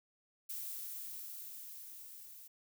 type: noise with level ramp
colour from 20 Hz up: violet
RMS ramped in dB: -42 to -54 dBFS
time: 0.49-2.48 s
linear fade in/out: 10 ms
effects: none